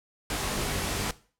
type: noise with comb filter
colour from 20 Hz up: pink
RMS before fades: -30 dBFS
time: 0.3-1.11 s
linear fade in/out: 2 ms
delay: 20 ms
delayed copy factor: +0.7
effects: noise-tail reverb RT60 0.4 s tail -18 dB re dry + low-pass 12000 Hz 12 dB/octave